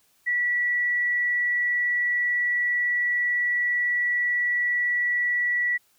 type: tone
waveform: sine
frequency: 1947 Hz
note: B6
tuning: 25 cents flat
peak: -21 dBFS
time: 0.26-5.78 s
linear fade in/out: 20 ms
effects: white hiss -64 dBFS RMS until 5.98 s